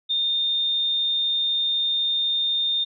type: tone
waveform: sine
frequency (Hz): 3636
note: A#7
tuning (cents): -44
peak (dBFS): -20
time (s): 0.09-2.85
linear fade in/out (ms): 20
effects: none